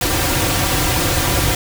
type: noise with comb filter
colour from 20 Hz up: pink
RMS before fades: -17 dBFS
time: 0.01-1.55 s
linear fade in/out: 2 ms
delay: 4.7 ms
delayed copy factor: -0.7
effects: none